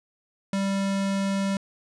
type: tone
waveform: square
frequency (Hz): 196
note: G3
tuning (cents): 0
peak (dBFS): -24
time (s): 0.53-1.57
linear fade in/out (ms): 2
effects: resampled to 22050 Hz + 11-bit